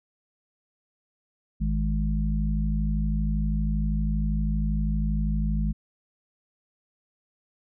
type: harmonic tone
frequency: 52.6 Hz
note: G#1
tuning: 23 cents sharp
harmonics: 1 / 3 / 4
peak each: -24 / -29 / -30 dBFS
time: 1.6-5.73 s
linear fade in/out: 20 ms
effects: none